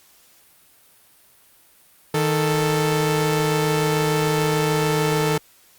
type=tone pair together; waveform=sawtooth; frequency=156.13 / 441.6 Hz; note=D#3 / A4; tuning=+6 / +6 cents; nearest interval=octave + tritone; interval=1800 cents; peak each=-17 dBFS; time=2.14-5.38 s; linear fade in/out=5 ms; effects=white hiss -54 dBFS RMS until 5.78 s + Opus 48 kbps